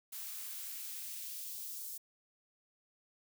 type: noise with high-pass filter sweep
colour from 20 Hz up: blue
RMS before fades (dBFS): -44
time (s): 0.12-1.98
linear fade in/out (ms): 10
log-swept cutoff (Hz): 710 to 5800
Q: 0.84
effects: none